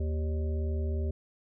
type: harmonic tone with a mistuned harmonic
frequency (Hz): 77.78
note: D#2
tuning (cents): 0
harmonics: 1 / 3 / 5 / 7 / 8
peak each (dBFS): -28 / -41 / -40 / -48 / -47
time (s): 0-1.11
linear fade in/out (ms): 5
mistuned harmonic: 8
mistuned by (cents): -42
effects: none